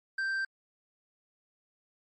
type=tone with tanh clipping; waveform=sine; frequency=1568 Hz; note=G6; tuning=in tune; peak=-30 dBFS; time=0.18-0.45 s; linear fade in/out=5 ms; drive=5 dB; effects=MP3 48 kbps